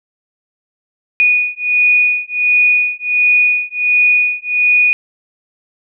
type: beating tone pair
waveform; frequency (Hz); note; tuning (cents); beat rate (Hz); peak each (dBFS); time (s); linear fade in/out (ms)
sine; 2465 / 2466.4; D#7 / D#7; -17 / -16; 1.4; -13; 1.2-4.93; 0
effects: none